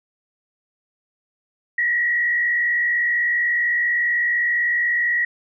sine tone with frequency modulation, 1915 Hz, A#6, 46 cents sharp, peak -17 dBFS, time 1.78-5.25 s, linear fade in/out 5 ms, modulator 57.9 Hz, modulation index 0.77, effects none

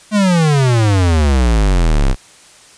square exponential sweep, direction down, 216.7 to 30.87 Hz, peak -10 dBFS, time 0.11-2.16 s, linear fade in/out 50 ms, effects white hiss -43 dBFS RMS until 2.77 s + resampled to 22050 Hz

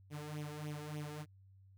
sawtooth tone with flanger, 150 Hz, D3, 37 cents sharp, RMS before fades -44 dBFS, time 0.1-1.26 s, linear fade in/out 50 ms, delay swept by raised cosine 0.32 to 2.42 ms, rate 3.4 Hz, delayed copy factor +0.8, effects added 96 Hz sine -59 dBFS peak until 1.77 s

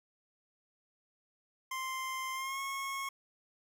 25% pulse tone with pitch glide, 1046.5 to 1092.2 Hz, C6 to C#6, 0 to -26 cents, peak -32 dBFS, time 1.71-3.09 s, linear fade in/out 5 ms, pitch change +74 cents, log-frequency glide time 2.33-2.6 s, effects 12-bit

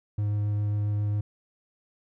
triangle tone with vibrato, 103.83 Hz, G#2, in tune, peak -22 dBFS, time 0.18-1.21 s, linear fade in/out 5 ms, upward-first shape sine, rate 7.4 Hz, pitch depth 8 cents each way, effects none

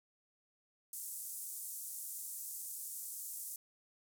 white band-pass noise, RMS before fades -45 dBFS, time 0.93-3.56 s, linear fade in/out 2 ms, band 7400 to 14000 Hz, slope 24 dB/octave, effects none

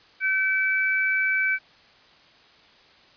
sine tone pair together, 1535.1 / 2300 Hz, G6 / D7, -37 / -37 cents, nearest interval perfect fifth, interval 700 cents, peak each -23 dBFS, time 0.2-1.59 s, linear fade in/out 50 ms, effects white hiss -54 dBFS RMS until 3.16 s + resampled to 11025 Hz

